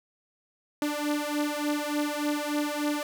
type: beating tone pair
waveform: sawtooth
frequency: 293.7 / 297.1 Hz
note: D4 / D4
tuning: 0 / +20 cents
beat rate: 3.4 Hz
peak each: -26 dBFS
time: 0.82-3.03 s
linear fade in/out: 2 ms
effects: 9-bit